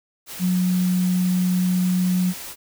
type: tone in noise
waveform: sine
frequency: 181.8 Hz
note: F#3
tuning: 30 cents flat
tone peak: -17 dBFS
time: 0.39-2.34 s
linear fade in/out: 50 ms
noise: white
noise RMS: -35 dBFS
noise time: 0.26-2.56 s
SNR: +15 dB
effects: none